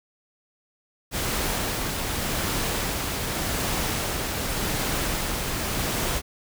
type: noise with tremolo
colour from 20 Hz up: pink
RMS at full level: -26 dBFS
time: 1.11-6.22 s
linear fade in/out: 50 ms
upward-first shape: sine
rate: 0.86 Hz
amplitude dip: 25%
effects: none